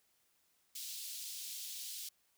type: high-pass noise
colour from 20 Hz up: pink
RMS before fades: -45 dBFS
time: 0.75-2.09 s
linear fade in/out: 5 ms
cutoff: 3500 Hz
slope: 24 dB/octave
effects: white hiss -75 dBFS RMS until 2.37 s